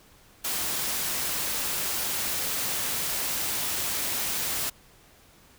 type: noise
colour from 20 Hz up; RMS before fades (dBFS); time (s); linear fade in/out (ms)
white; -29; 0.44-4.7; 10
effects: pink hiss -56 dBFS RMS until 5.58 s